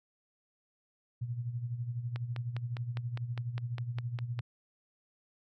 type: tone with tremolo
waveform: sine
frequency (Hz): 120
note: B2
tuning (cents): -49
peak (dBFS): -31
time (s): 1.21-4.41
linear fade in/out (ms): 10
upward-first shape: sine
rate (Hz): 12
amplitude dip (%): 65
type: click train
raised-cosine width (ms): 0.3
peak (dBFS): -25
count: 12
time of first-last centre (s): 2.16-4.391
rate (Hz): 4.93
effects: none